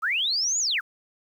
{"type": "linear two-way sweep", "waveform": "sine", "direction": "up then down", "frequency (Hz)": [1174.7, 7040, 1174.7], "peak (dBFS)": -22, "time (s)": [0.02, 0.81], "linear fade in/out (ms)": 20, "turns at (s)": 0.59, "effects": ["9-bit"]}